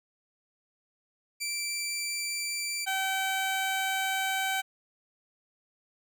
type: tone pair in turn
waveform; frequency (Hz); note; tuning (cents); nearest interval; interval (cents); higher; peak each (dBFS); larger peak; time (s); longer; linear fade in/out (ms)
15% pulse; 2341 / 768; D7 / G5; -6 / -36; octave + perfect fifth; 1930; first; -24 / -21; second; 1.4-2.86 / 2.86-4.62; second; 20
effects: none